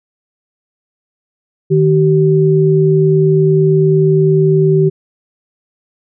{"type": "tone pair together", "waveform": "sine", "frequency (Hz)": [154.9, 383.6], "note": ["D#3", "G4"], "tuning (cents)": [-7, -37], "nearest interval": "octave + major third", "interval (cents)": 1570, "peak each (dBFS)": -10, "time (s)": [1.7, 4.9], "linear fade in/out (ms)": 20, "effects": []}